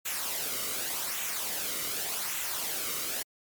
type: noise with flanger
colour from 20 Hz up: white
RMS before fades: -33 dBFS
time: 0.05-3.23 s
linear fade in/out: 10 ms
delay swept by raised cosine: 0.2 to 1.2 ms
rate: 0.86 Hz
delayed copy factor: -0.55
effects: MP3 96 kbps